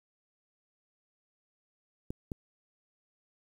clicks, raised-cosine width 3 ms, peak -23 dBFS, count 2, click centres 2.105 / 2.318 s, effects 9-bit

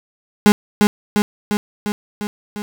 35% pulse tone with echo, 207.7 Hz, G#3, in tune, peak -5 dBFS, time 0.46-0.52 s, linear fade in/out 0 ms, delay 350 ms, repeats 6, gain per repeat -3 dB, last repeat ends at 2.62 s, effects none

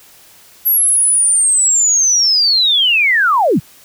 sine linear sweep, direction down, 11740 to 98.2 Hz, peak -9 dBFS, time 0.65-3.6 s, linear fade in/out 20 ms, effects white hiss -44 dBFS RMS until 3.84 s

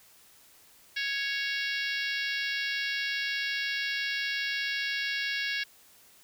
harmonic tone, 554.4 Hz, C#5, in tune, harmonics 3 / 4 / 5 / 6 / 7 / 8 / 9 / 10, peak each -33 / -35 / -37 / -39 / -40 / -41 / -42 / -43 dBFS, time 0.96-5.64 s, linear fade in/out 10 ms, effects white hiss -58 dBFS RMS until 6.23 s

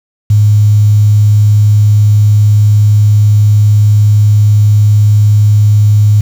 sine tone with quantisation, 104.8 Hz, G#2, 16 cents sharp, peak -3 dBFS, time 0.3-6.21 s, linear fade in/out 5 ms, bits 5, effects none

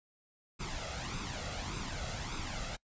pink noise with flanger, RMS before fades -39 dBFS, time 0.59-2.77 s, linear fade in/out 20 ms, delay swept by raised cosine 0.8 to 1.53 ms, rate 1.7 Hz, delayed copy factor +0.6, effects noise-tail reverb RT60 0.1 s tail -24 dB re dry + resampled to 16000 Hz

